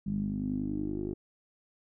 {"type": "tone with low-pass filter sweep", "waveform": "10% pulse", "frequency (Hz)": 50.5, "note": "G#1", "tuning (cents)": -48, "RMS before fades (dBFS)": -33, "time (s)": [0.06, 1.14], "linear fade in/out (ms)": 10, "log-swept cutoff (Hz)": [190, 380], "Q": 6.7, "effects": []}